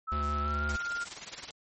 sine tone with pitch glide, 1307 to 1400.8 Hz, E6 to F6, -15 to +5 cents, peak -31 dBFS, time 0.07-1.05 s, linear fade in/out 20 ms, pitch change +120 cents, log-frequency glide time 0.4-0.65 s
square tone with vibrato, 73.42 Hz, D2, in tune, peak -32 dBFS, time 0.12-0.76 s, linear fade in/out 0 ms, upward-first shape square, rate 6.1 Hz, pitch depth 14 cents each way
white noise with tremolo, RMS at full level -38 dBFS, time 0.69-1.51 s, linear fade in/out 0 ms, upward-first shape sine, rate 19 Hz, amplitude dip 75%
effects MP3 32 kbps

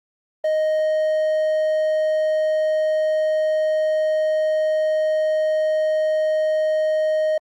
triangle tone, 622.3 Hz, D#5, in tune, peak -15 dBFS, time 0.44-7.38 s, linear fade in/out 5 ms, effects Opus 32 kbps

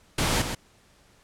pink noise with echo, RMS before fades -24 dBFS, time 0.18-0.42 s, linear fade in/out 5 ms, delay 130 ms, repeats 1, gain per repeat -7 dB, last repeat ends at 0.55 s, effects pink hiss -59 dBFS RMS until 1.23 s + low-pass 10000 Hz 12 dB/octave

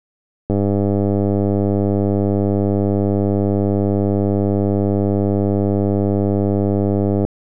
click train, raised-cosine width 2 ms, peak -5 dBFS, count 676, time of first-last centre 0.5-7.25 s, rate 100 Hz, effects none

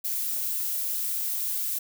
violet noise, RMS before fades -29 dBFS, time 0.04-1.79 s, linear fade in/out 10 ms, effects none

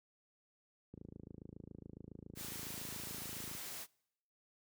click train, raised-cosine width 3 ms, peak -36 dBFS, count 72, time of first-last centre 0.94-3.55 s, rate 27.2 Hz
white noise, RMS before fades -46 dBFS, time 2.35-3.87 s, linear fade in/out 50 ms
effects noise-tail reverb RT60 0.8 s tail -26 dB re dry + high-pass 80 Hz 12 dB/octave

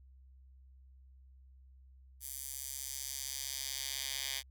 10% pulse tone with high-pass filter sweep, 135.6 Hz, C#3, 38 cents flat, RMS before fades -41 dBFS, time 2.2-4.43 s, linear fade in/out 50 ms, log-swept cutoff 9300 to 3100 Hz, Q 1.1, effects added 65 Hz sine -56 dBFS peak until 4.5 s

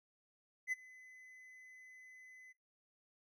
triangle tone with ADSR envelope, 2022 Hz, B6, 40 cents sharp, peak -31 dBFS, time 0.67-2.53 s, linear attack 53 ms, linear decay 19 ms, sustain -23 dB, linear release 17 ms, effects noise-tail reverb RT60 0.2 s tail -18 dB re dry

